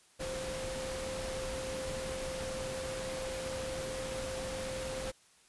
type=tone in noise; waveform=sine; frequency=523.3 Hz; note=C5; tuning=in tune; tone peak=-38 dBFS; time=0.19-5.12 s; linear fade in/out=20 ms; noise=pink; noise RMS=-41 dBFS; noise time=0.19-5.12 s; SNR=0 dB; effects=white hiss -64 dBFS RMS until 5.48 s + resampled to 24000 Hz